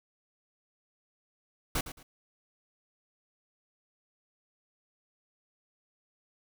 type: noise with echo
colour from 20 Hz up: pink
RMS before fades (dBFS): -30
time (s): 1.75-1.81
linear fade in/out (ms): 5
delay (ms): 110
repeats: 2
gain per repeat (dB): -12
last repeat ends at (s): 2.03
effects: none